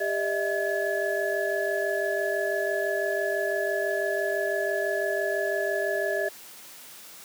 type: tone cluster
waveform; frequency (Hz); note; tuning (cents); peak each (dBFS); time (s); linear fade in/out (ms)
sine; 397.6 / 608 / 654 / 1703; G4 / D#5 / E5 / G#6; +25 / -40 / -14 / +43; -30; 0-6.29; 10
effects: white hiss -46 dBFS RMS until 7.24 s + high-pass 150 Hz 12 dB/octave